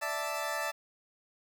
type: chord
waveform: 20% pulse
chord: D suspended second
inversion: none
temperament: equal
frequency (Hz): 587.3 / 659.3 / 880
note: D5 / E5 / A5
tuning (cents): 0 / 0 / 0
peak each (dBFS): -32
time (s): 0.01-0.72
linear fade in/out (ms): 20
effects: 10-bit